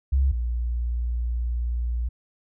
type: tone pair in turn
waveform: sine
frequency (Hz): 67 / 59.38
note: C2 / A#1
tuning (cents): +42 / +33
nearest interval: major second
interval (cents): 209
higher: first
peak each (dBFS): -17 / -23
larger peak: first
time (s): 0.12-0.32 / 0.32-2.09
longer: second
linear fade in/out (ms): 10
effects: none